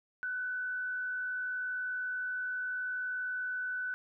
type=tone with frequency modulation; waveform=sine; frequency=1498 Hz; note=F#6; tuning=21 cents sharp; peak=-33 dBFS; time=0.23-3.94 s; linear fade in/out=0 ms; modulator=60.7 Hz; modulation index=0.32; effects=none